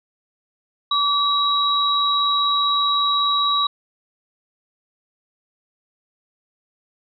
sine tone pair together, 1149 / 3865 Hz, D6 / B7, -38 / -38 cents, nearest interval octave + major sixth, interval 2100 cents, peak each -19 dBFS, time 0.91-3.67 s, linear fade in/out 5 ms, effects none

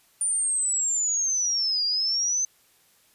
sine linear two-way sweep, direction down then up, 9250 to 4755 to 6220 Hz, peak -22 dBFS, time 0.21-2.45 s, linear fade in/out 2 ms, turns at 1.85 s, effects white hiss -61 dBFS RMS until 3.14 s + resampled to 32000 Hz

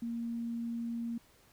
sine tone, 233.1 Hz, A#3, in tune, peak -34 dBFS, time 0.02-1.18 s, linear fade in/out 5 ms, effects pink hiss -64 dBFS RMS until 1.52 s

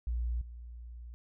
sine tone with level steps, 59.2 Hz, A#1, 27 cents sharp, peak -30 / -43 dBFS, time 0.07-1.14 s, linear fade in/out 0 ms, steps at 0.41 s, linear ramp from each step 5 ms, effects none

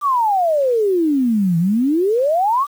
sine exponential two-way sweep, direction down then up, 1200 to 162.4 to 1200 Hz, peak -13 dBFS, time 0.01-2.67 s, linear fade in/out 50 ms, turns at 1.58 s, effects 7-bit

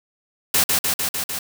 white noise with echo, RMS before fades -17 dBFS, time 0.54-0.64 s, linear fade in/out 5 ms, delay 150 ms, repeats 5, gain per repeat -2 dB, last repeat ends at 1.39 s, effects none

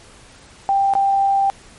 sine tone with dropouts, 788 Hz, G5, 9 cents sharp, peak -13 dBFS, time 0.69-1.5 s, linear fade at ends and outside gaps 0 ms, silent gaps 0.937-0.952 s, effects pink hiss -45 dBFS RMS until 1.78 s + MP3 48 kbps

